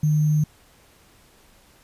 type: tone with sample-and-hold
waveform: sine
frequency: 151.9 Hz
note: D#3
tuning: 41 cents flat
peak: -16 dBFS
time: 0.03-0.44 s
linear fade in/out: 5 ms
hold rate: 6300 Hz
effects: pink hiss -55 dBFS RMS until 1.83 s + resampled to 32000 Hz